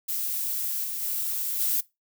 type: noise with level steps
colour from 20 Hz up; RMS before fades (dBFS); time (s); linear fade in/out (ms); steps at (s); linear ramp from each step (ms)
violet; -29 / -32 / -29 / -25; 0.08-1.81; 10; 0.83 / 1.01 / 1.59; 20
effects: noise-tail reverb RT60 0.2 s tail -20 dB re dry